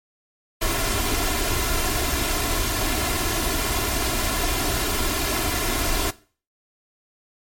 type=noise with comb filter; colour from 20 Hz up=pink; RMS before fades=-23 dBFS; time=0.61-6.11 s; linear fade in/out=10 ms; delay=2.9 ms; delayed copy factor=+0.65; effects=noise-tail reverb RT60 0.4 s tail -19 dB re dry + MP3 64 kbps